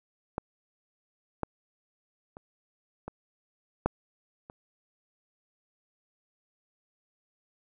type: clicks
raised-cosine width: 1 ms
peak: -16 / -15 / -30 / -23 / -10 / -30 dBFS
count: 6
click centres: 0.381 / 1.433 / 2.369 / 3.08 / 3.86 / 4.499 s
effects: none